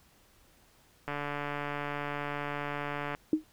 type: click train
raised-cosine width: 0.5 ms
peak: -20 dBFS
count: 301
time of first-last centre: 1.08-3.149 s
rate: 145 Hz
type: tone with exponential decay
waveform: sine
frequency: 311.1 Hz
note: D#4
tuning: in tune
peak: -18 dBFS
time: 3.33-3.44 s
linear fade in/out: 2 ms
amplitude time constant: 23 ms
effects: pink hiss -63 dBFS RMS until 3.52 s